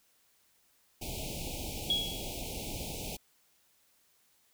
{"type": "band-stop noise", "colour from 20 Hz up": "pink", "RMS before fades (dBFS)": -39, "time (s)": [1.01, 3.17], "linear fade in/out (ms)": 10, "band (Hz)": [870, 2300], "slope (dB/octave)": 96}
{"type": "tone with exponential decay", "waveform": "sine", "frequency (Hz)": 3329, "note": "G#7", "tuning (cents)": 3, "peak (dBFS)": -24, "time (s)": [1.9, 2.41], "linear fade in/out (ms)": 2, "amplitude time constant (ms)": 110}
{"effects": ["white hiss -69 dBFS RMS until 4.53 s"]}